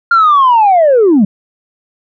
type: linear sweep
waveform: sine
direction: down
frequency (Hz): 1408 to 184.2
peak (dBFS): -3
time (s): 0.11-1.25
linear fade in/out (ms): 5
effects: tanh soft clip ceiling -2 dBFS